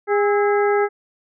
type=harmonic tone with a mistuned harmonic; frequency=409 Hz; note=G#4; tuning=26 cents flat; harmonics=1 / 2 / 3 / 4 / 5; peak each=-16 / -22 / -26 / -28 / -30 dBFS; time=0.07-0.89 s; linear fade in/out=50 ms; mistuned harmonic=3; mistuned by=+100 cents; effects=none